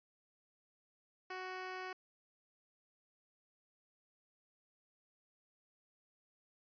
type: tone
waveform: 10% pulse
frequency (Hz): 371.2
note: F#4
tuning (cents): +6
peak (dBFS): -34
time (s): 1.3-1.93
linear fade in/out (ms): 5
effects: resampled to 11025 Hz